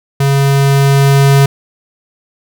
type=tone with level ramp; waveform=square; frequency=138.59 Hz; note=C#3; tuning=in tune; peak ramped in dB=-9 to -5 dBFS; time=0.2-1.46 s; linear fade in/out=5 ms; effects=none